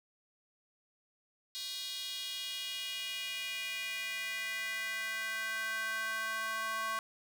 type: tone with high-pass filter sweep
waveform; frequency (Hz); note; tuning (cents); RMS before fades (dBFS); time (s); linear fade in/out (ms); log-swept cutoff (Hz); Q
square; 221.4; A3; +11; -38; 1.55-6.99; 0; 3900 to 1200; 3.5
effects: none